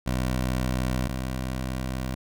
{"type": "tone pair in turn", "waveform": "15% pulse", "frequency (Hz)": [63.3, 64.22], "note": ["B1", "C2"], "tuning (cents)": [43, -32], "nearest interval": "unison", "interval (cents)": 25, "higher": "second", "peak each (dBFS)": [-18, -22], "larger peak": "first", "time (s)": [[0.06, 1.08], [1.08, 2.15]], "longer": "second", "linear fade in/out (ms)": 10, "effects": []}